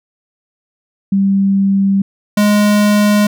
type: tone pair in turn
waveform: sine / square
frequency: 196 / 207.7 Hz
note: G3 / G#3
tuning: 0 / 0 cents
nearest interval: minor second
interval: 100 cents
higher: second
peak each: -9 dBFS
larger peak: neither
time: 1.12-2.02 / 2.37-3.27 s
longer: neither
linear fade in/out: 5 ms
effects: none